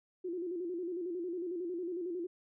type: tone with vibrato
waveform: sine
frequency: 351.3 Hz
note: F4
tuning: 10 cents sharp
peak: -35 dBFS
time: 0.24-2.27 s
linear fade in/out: 10 ms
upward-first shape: square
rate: 11 Hz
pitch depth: 72 cents each way
effects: none